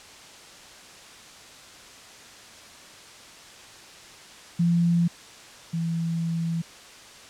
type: tone pair in turn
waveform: sine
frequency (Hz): 171 / 166.23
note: F3 / E3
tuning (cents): -36 / +15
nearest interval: unison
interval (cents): 49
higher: first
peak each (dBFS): -18 / -24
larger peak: first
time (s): 4.59-5.08 / 5.73-6.62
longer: second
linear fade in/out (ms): 10
effects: white hiss -46 dBFS RMS until 7.29 s + low-pass 7000 Hz 12 dB/octave